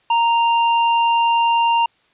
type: tone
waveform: square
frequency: 930 Hz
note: A#5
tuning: 4 cents flat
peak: -14 dBFS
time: 0.1-1.86 s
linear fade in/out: 5 ms
effects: white hiss -59 dBFS RMS until 2.13 s + resampled to 8000 Hz